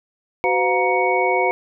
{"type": "tone cluster", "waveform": "sine", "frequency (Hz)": [374.8, 508, 712, 940, 2230], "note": ["F#4", "B4", "F5", "A#5", "C#7"], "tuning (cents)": [22, 49, 33, 14, 10], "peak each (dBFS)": -22, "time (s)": [0.44, 1.51], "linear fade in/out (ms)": 0, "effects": []}